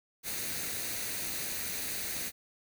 white noise with comb filter, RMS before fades -36 dBFS, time 0.23-2.32 s, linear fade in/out 50 ms, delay 0.47 ms, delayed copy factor +0.5, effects none

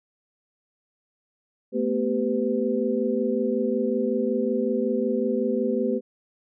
sine tone cluster, 221.9 / 247.3 / 391.2 / 504 Hz, A3 / B3 / G4 / B4, +15 / +3 / -4 / +35 cents, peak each -27 dBFS, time 1.72-6.01 s, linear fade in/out 50 ms, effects none

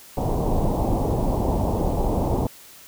pink low-pass noise, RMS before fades -22 dBFS, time 0.17-2.47 s, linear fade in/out 2 ms, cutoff 940 Hz, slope 48 dB/octave, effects white hiss -46 dBFS RMS until 2.87 s

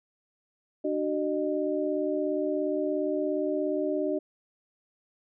sine tone cluster, 298.9 / 376 / 611 Hz, D4 / F#4 / D#5, +31 / +28 / -32 cents, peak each -30 dBFS, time 0.84-4.19 s, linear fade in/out 10 ms, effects none

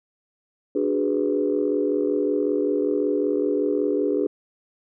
sine chord, G# half-diminished seventh, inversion second, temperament equal, 293.7 / 370 / 415.3 / 493.9 Hz, D4 / F#4 / G#4 / B4, 0 / 0 / 0 / 0 cents, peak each -24 / -27 / -23 / -27 dBFS, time 0.75-4.27 s, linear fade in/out 5 ms, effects tanh soft clip ceiling -9 dBFS

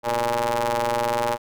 sawtooth ring-modulated tone, 116.9 Hz, A#2, 5 cents sharp, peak -14 dBFS, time 0.03-1.38 s, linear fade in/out 50 ms, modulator 712 Hz, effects none

